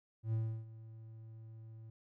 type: tone with ADSR envelope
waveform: triangle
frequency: 111.6 Hz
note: A2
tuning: 25 cents sharp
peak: -29 dBFS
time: 0.23-1.9 s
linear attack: 99 ms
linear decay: 320 ms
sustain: -18 dB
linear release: 3 ms
effects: none

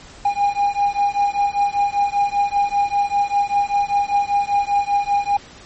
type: beating tone pair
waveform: triangle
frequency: 808 / 813.1 Hz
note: G#5 / G#5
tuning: -48 / -37 cents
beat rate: 5.1 Hz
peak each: -17 dBFS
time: 0.25-5.37 s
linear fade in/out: 5 ms
effects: pink hiss -42 dBFS RMS until 5.65 s + MP3 32 kbps

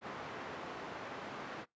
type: band-pass noise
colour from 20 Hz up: white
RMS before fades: -45 dBFS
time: 0.01-1.66 s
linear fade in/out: 50 ms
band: 130 to 1300 Hz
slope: 12 dB/octave
effects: noise-tail reverb RT60 0.2 s tail -25 dB re dry + resampled to 16000 Hz

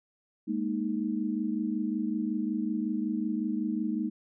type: chord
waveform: sine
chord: Ab suspended second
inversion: none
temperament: equal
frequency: 207.7 / 233.1 / 311.1 Hz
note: Ab3 / Bb3 / Eb4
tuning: 0 / 0 / 0 cents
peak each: -32 dBFS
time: 0.47-4.1 s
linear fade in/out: 20 ms
effects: none

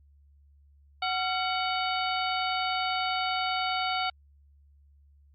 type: harmonic tone with a mistuned harmonic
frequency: 745 Hz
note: F#5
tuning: 12 cents sharp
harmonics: 1 / 2 / 3 / 4 / 5 / 6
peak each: -30 / -33 / -35 / -36 / -37 / -38 dBFS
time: 1.02-4.1 s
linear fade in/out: 5 ms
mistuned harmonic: 2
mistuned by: -140 cents
effects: added 71 Hz sine -56 dBFS peak until 5.34 s + Opus 48 kbps

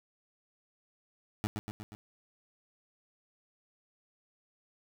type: tone with echo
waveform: 20% pulse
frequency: 105.6 Hz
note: G#2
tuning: 29 cents sharp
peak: -25 dBFS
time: 1.44-1.47 s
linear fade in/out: 0 ms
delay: 120 ms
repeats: 4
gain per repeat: -4 dB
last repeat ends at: 1.95 s
effects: none

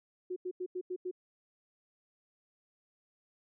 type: tone bursts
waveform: sine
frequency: 364.6 Hz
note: F#4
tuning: 25 cents flat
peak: -34 dBFS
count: 6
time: 0.3-1.113 s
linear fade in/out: 10 ms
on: 63 ms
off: 87 ms
effects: none

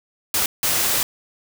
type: noise bursts at uneven times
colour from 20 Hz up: white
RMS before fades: -20 dBFS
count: 2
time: 0.34-0.46 / 0.63-1.03 s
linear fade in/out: 2 ms
effects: none

